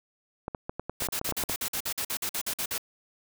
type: clicks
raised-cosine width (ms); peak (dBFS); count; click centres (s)
1; -18; 12; 0.481 / 0.548 / 0.695 / 0.796 / 0.896 / 1.022 / 1.087 / 1.214 / 1.291 / 1.323 / 1.437 / 1.497
type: noise bursts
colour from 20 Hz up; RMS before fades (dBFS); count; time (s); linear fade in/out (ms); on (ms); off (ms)
white; -31; 15; 1-2.781; 5; 73; 49
effects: none